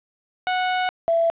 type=tone pair in turn; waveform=sawtooth / sine; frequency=736 / 667.4 Hz; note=F#5 / E5; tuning=-9 / +21 cents; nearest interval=major second; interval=170 cents; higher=first; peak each=-16 dBFS; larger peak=neither; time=0.47-0.89 / 1.08-1.3 s; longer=first; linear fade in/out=0 ms; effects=resampled to 8000 Hz + 8-bit